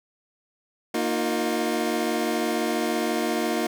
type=chord; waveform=25% pulse; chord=Bb suspended fourth; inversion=none; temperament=equal with one note detuned; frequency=233.1 / 311.1 / 357 Hz; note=Bb3 / Eb4 / F4; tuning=0 / 0 / +38 cents; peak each=-24 dBFS; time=0.94-3.67 s; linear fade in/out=5 ms; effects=none